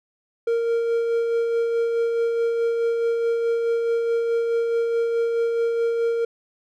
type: tone with tremolo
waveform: triangle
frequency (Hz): 463.8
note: A#4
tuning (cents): -9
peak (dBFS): -16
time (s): 0.47-6.25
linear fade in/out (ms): 5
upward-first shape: sine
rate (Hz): 4.7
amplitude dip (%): 30
effects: none